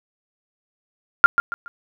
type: tone with echo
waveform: sine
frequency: 1396.9 Hz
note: F6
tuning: in tune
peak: -3 dBFS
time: 1.24-1.26 s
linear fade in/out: 0 ms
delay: 140 ms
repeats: 3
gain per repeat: -10 dB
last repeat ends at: 1.68 s
effects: none